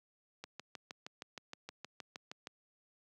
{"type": "click train", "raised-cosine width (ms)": 0.2, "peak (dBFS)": -27, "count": 14, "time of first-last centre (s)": [0.44, 2.471], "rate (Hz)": 6.4, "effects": ["high-pass 150 Hz 12 dB/octave"]}